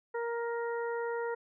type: harmonic tone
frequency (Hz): 468.3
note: A#4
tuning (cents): +8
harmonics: 1 / 2 / 3 / 4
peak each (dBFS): -33 / -39 / -43 / -45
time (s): 0.14-1.35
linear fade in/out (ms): 10
effects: none